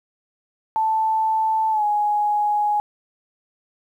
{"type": "tone with pitch glide", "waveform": "sine", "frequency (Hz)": [880, 834], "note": ["A5", "G#5"], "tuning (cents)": [0, 7], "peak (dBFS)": -17, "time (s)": [0.76, 2.8], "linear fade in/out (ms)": 0, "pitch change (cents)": -93, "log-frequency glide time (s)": [1.71, 1.84], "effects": ["9-bit"]}